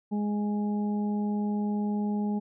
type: harmonic tone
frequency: 207.7 Hz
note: G#3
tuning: in tune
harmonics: 1 / 2 / 3 / 4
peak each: -26 / -38 / -48 / -40 dBFS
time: 0.11-2.4 s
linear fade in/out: 20 ms
effects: none